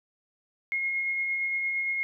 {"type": "tone with tremolo", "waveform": "sine", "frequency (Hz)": 2153, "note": "C7", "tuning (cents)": 49, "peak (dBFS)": -25, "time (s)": [0.72, 2.03], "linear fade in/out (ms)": 0, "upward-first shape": "sine", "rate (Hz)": 8.7, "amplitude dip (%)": 25, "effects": []}